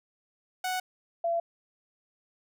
sawtooth / sine tone pair in turn, 740 / 677.4 Hz, F#5 / E5, 0 / +47 cents, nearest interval major second, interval 153 cents, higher first, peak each -25 dBFS, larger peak neither, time 0.64-0.8 / 1.24-1.4 s, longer neither, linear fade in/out 5 ms, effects none

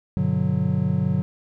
triangle chord, G major seventh, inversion none, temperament just, 98 / 122.5 / 147 / 183.75 Hz, G2 / B2 / D3 / F#3, 0 / -14 / +2 / -12 cents, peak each -25 / -25 / -22 / -21 dBFS, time 0.17-1.22 s, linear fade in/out 0 ms, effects none

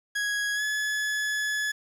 40% pulse tone with pitch glide, 1661.2 to 1706.9 Hz, G#6 to G#6, 0 to +47 cents, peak -25 dBFS, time 0.15-1.72 s, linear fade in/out 10 ms, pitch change +47 cents, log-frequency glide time 0.54-0.63 s, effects low-pass 11000 Hz 12 dB/octave + 9-bit

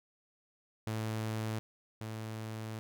sawtooth tone pair in turn, 110 / 110 Hz, A2 / A2, 0 / 0 cents, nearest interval unison, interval 0 cents, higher neither, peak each -30 / -35 dBFS, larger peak first, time 0.87-1.59 / 2.01-2.79 s, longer second, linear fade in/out 0 ms, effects none

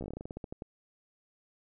slowing click train, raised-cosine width 2 ms, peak -26 dBFS, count 15, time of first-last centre 0.01-0.621 s, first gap 14 ms, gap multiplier 1.16, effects none

